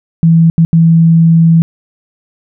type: tone bursts at uneven times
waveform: sine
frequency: 164.81 Hz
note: E3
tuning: in tune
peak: -3 dBFS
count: 3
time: 0.23-0.5 / 0.58-0.65 / 0.73-1.62 s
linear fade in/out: 0 ms
effects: none